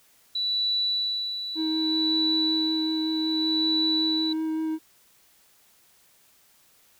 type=tone with tremolo; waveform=sine; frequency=3951 Hz; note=B7; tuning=in tune; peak=-22 dBFS; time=0.35-4.33 s; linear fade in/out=5 ms; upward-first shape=sine; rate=0.65 Hz; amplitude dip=60%
type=tone with vibrato; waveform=triangle; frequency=317 Hz; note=D#4; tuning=32 cents sharp; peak=-23 dBFS; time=1.55-4.79 s; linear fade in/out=50 ms; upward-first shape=sine; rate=5.3 Hz; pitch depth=9 cents each way
effects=white hiss -60 dBFS RMS until 6.99 s